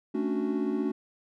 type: chord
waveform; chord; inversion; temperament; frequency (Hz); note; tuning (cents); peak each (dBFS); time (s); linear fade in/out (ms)
triangle; D major seventh; second; equal; 220 / 277.2 / 293.7 / 370; A3 / C#4 / D4 / F#4; 0 / 0 / 0 / 0; -30; 0.14-0.92; 10
effects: none